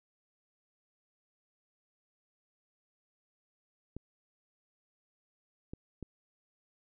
clicks, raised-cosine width 3 ms, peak -28 dBFS, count 3, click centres 3.966 / 5.735 / 6.027 s, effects none

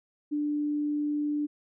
sine tone, 295.4 Hz, D4, 10 cents sharp, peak -26 dBFS, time 0.31-1.47 s, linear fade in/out 20 ms, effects none

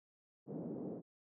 white band-pass noise, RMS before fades -44 dBFS, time 0.46-1.02 s, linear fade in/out 50 ms, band 150 to 450 Hz, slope 24 dB/octave, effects none

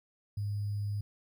sine tone with sample-and-hold, 102.6 Hz, G#2, 21 cents flat, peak -31 dBFS, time 0.37-1.01 s, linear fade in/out 5 ms, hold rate 4900 Hz, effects none

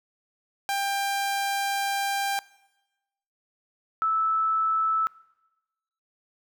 sawtooth / sine tone pair in turn, 794 / 1311.1 Hz, G5 / E6, +22 / -10 cents, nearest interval major sixth, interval 868 cents, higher second, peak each -21 dBFS, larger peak neither, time 0.69-2.39 / 4.02-5.07 s, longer first, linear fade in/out 0 ms, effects noise-tail reverb RT60 1.0 s tail -21 dB re dry

